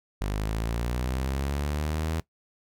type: linear sweep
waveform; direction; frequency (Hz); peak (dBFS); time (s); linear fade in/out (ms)
sawtooth; up; 49 to 81.5; -23; 0.21-2.2; 0
effects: noise-tail reverb RT60 0.1 s tail -19 dB re dry